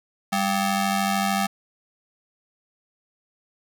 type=ring-modulated tone; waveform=sawtooth; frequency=490.7 Hz; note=B4; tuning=11 cents flat; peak=-14 dBFS; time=0.32-1.47 s; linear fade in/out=10 ms; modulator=292 Hz; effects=none